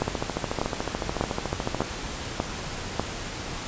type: two click trains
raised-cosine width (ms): 1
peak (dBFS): -12 / -9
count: 25 / 6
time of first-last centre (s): 0.08-1.819 / 0.02-2.996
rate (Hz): 13.8 / 1.68
effects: pink hiss -34 dBFS RMS until 3.67 s + resampled to 16000 Hz